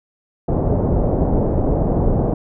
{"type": "low-pass noise", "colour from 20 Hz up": "pink", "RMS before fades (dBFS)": -17, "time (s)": [0.48, 2.34], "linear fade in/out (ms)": 5, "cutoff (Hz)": 690, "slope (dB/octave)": 24, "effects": []}